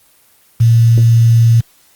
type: tone with quantisation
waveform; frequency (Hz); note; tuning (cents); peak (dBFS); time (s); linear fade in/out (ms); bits
sine; 115.5; A#2; -16; -5; 0.6-1.61; 10; 5
effects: white hiss -50 dBFS RMS until 1.95 s + Opus 24 kbps